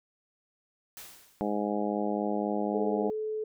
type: noise with exponential decay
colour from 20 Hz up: white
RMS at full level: -43 dBFS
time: 0.97-1.71 s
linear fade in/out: 1 ms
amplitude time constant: 160 ms
type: harmonic tone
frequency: 103.83 Hz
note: G#2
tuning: in tune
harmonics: 2 / 3 / 4 / 5 / 6 / 7 / 8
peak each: -32 / -34 / -35 / -36 / -37 / -37 / -38 dBFS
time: 1.41-3.1 s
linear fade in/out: 0 ms
type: tone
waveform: sine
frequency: 432.2 Hz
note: A4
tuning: 31 cents flat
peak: -30 dBFS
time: 2.74-3.44 s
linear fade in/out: 5 ms
effects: none